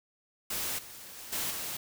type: noise with level steps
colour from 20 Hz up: white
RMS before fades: -34 / -47 / -45 / -33 / -37 dBFS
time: 0.5-1.77 s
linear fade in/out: 5 ms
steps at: 0.78 / 1.16 / 1.32 / 1.5 s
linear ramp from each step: 10 ms
effects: none